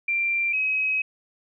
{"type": "tone pair in turn", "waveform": "sine", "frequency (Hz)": [2366, 2544], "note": ["D7", "D#7"], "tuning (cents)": [12, 38], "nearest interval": "minor second", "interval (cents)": 126, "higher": "second", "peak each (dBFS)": -21, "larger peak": "neither", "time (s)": [[0.08, 0.53], [0.53, 1.02]], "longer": "second", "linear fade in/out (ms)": 5, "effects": []}